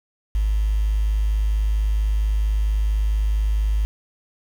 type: tone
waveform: sine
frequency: 52.2 Hz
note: G#1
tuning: 10 cents sharp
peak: -16 dBFS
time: 0.35-3.85 s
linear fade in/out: 0 ms
effects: tanh soft clip ceiling -13 dBFS + 7-bit